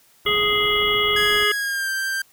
pink band-stop noise, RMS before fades -36 dBFS, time 0.25-1.44 s, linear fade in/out 5 ms, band 1500 to 11000 Hz, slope 48 dB/octave
harmonic tone, 416.8 Hz, G#4, 6 cents sharp, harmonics 1 / 3 / 5 / 7 / 8, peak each -24 / -24 / -22 / -24 / -23 dBFS, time 0.26-1.52 s, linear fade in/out 5 ms
45% pulse tone with pitch glide, 1668 to 1574.4 Hz, G#6 to G6, +7 to +7 cents, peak -22 dBFS, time 1.16-2.22 s, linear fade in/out 5 ms, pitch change -100 cents, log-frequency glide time 1.5-1.9 s
effects white hiss -56 dBFS RMS until 2.32 s

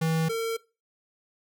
square tone pair in turn, 161.6 / 454.4 Hz, E3 / A#4, -34 / -44 cents, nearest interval octave + tritone, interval 1790 cents, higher second, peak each -24 / -27 dBFS, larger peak first, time 0.01-0.29 / 0.29-0.57 s, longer neither, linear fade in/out 10 ms, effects noise-tail reverb RT60 0.3 s tail -20 dB re dry

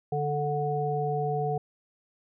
harmonic tone, 146.83 Hz, D3, in tune, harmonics 1 / 3 / 5, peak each -30 / -30 / -30 dBFS, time 0.12-1.58 s, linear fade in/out 5 ms, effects none

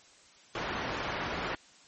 white low-pass noise, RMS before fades -35 dBFS, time 0.55-1.55 s, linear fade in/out 2 ms, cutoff 1700 Hz, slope 12 dB/octave, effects white hiss -58 dBFS RMS until 1.87 s + MP3 32 kbps

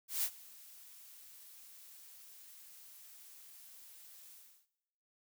blue noise with ADSR envelope, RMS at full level -33 dBFS, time 0.08-4.67 s, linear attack 150 ms, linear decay 69 ms, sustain -23 dB, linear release 340 ms, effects noise-tail reverb RT60 1.0 s tail -19 dB re dry

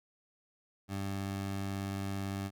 20% pulse tone, 98.1 Hz, G2, 2 cents sharp, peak -30 dBFS, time 0.88-2.51 s, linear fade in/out 50 ms, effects none

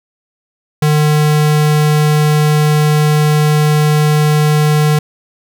square tone, 151 Hz, D3, 48 cents sharp, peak -9 dBFS, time 0.82-4.99 s, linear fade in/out 5 ms, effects none

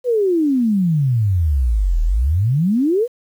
sine exponential two-way sweep, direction down then up, 513 to 38.06 to 513 Hz, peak -13 dBFS, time 0.04-3.08 s, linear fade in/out 50 ms, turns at 2.02 s, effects 8-bit

